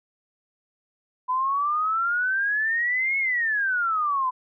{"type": "exponential two-way sweep", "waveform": "sine", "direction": "up then down", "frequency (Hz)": [1000, 2200, 1000], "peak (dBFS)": -21, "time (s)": [1.28, 4.31], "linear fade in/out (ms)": 20, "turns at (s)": 3.18, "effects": []}